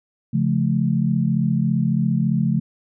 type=chord; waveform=sine; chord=Db augmented; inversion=none; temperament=just; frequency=138.59 / 173.24 / 216.5 Hz; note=Db3 / F3 / A3; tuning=0 / -14 / -28 cents; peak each=-21 dBFS; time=0.33-2.6 s; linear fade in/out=10 ms; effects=none